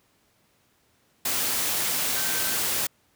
sine tone in noise, 1549 Hz, G6, 21 cents flat, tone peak -36 dBFS, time 2.16-2.56 s, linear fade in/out 5 ms, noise white, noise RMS -26 dBFS, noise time 1.25-2.87 s, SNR -13 dB, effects pink hiss -65 dBFS RMS until 3.15 s + high-pass 80 Hz 12 dB/octave

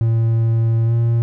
triangle tone with pitch glide, 114 to 116.46 Hz, A#2 to A#2, -38 to -1 cents, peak -11 dBFS, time 0.01-1.22 s, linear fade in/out 0 ms, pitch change +37 cents, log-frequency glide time 0.85-0.93 s, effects none

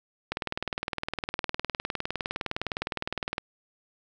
click train, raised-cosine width 0.3 ms, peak -13 dBFS, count 61, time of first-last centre 0.32-3.381 s, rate 19.6 Hz, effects none

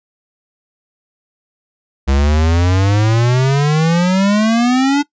square exponential sweep, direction up, 66.5 to 292.6 Hz, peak -11 dBFS, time 2.07-5.03 s, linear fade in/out 20 ms, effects noise-tail reverb RT60 0.1 s tail -20 dB re dry + resampled to 16000 Hz

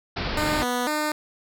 pink low-pass noise, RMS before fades -28 dBFS, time 0.16-0.64 s, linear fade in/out 10 ms, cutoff 5200 Hz, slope 96 dB/octave
10% pulse tone with vibrato, 273.1 Hz, C#4, 26 cents flat, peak -15 dBFS, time 0.37-1.12 s, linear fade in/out 2 ms, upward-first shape square, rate 2 Hz, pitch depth 180 cents each way
effects none

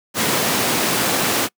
pink high-pass noise, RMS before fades -19 dBFS, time 0.14-1.49 s, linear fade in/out 50 ms, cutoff 170 Hz, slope 12 dB/octave, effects noise-tail reverb RT60 0.1 s tail -26 dB re dry + high-pass 100 Hz 12 dB/octave

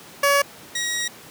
15% pulse tone pair in turn, 565 / 1900.4 Hz, C#5 / A#6, +33 / +33 cents, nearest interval octave + major sixth, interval 2100 cents, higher second, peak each -9 / -17 dBFS, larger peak first, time 0.23-0.42 / 0.75-1.08 s, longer second, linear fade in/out 5 ms, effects pink hiss -43 dBFS RMS until 1.3 s + high-pass 150 Hz 12 dB/octave

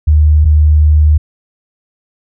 sine tone pair in turn, 76 / 76 Hz, D#2 / D#2, -40 / -40 cents, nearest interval unison, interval 0 cents, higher neither, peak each -4 dBFS, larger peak neither, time 0.07-0.45 / 0.45-1.18 s, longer second, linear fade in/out 10 ms, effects none

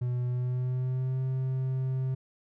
triangle tone with pitch glide, 123.5 to 130.84 Hz, B2 to C3, 0 to 0 cents, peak -25 dBFS, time 0.01-2.15 s, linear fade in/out 10 ms, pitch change +100 cents, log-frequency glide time 0.27-1.22 s, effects none

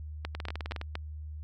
two click trains, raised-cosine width 0.3 ms, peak -21 / -18 dBFS, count 10 / 4, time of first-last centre 0.35-0.814 / 0.25-0.954 s, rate 19.4 / 4.26 Hz, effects added 76 Hz sine -38 dBFS peak until 1.43 s

